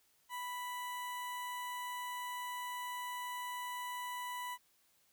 sawtooth tone with notch filter, 987.8 Hz, B5, in tune, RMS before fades -42 dBFS, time 0.29-4.58 s, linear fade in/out 50 ms, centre 4900 Hz, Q 1.5, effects white hiss -72 dBFS RMS until 5.12 s

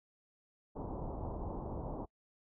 pink low-pass noise, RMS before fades -41 dBFS, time 0.75-2.06 s, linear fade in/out 20 ms, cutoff 1000 Hz, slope 48 dB/octave, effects noise-tail reverb RT60 0.1 s tail -26 dB re dry

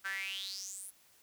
sawtooth tone with high-pass filter sweep, 193.5 Hz, G3, 22 cents flat, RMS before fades -41 dBFS, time 0.04-0.91 s, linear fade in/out 20 ms, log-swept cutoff 1500 to 11000 Hz, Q 8.5, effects white hiss -65 dBFS RMS until 1.22 s

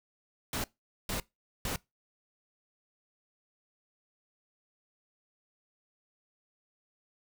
pink noise bursts, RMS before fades -34 dBFS, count 3, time 0.53-1.76 s, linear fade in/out 2 ms, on 110 ms, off 450 ms, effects noise-tail reverb RT60 0.2 s tail -22 dB re dry

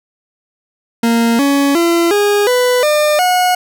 40% pulse tone with pitch steps, 231.7 / 280.4 / 339.2 / 410.5 / 496.7 / 601 / 727.2 Hz, A#3 / C#4 / E4 / G#4 / B4 / D5 / F#5, -10 / +20 / +50 / -20 / +10 / +40 / -30 cents, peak -9 dBFS, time 1.03-3.55 s, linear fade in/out 5 ms, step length 360 ms, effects none

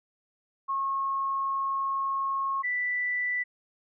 sine tone pair in turn, 1088 / 1977 Hz, C#6 / B6, -33 / +1 cents, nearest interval minor seventh, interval 1034 cents, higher second, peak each -26 dBFS, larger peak neither, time 0.68-2.63 / 2.63-3.44 s, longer first, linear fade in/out 20 ms, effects none

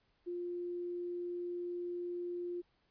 sine tone, 351.4 Hz, F4, 11 cents sharp, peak -37 dBFS, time 0.26-2.62 s, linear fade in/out 20 ms, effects pink hiss -75 dBFS RMS until 2.9 s + resampled to 11025 Hz

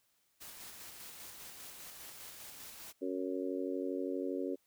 white noise with tremolo, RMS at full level -49 dBFS, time 0.4-2.93 s, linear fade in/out 20 ms, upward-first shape square, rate 5 Hz, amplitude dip 25%
harmonic tone, 92.5 Hz, F#2, in tune, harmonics 3 / 4 / 5 / 6, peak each -38 / -39 / -41 / -43 dBFS, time 3.01-4.56 s, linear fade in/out 20 ms
effects white hiss -75 dBFS RMS until 4.66 s

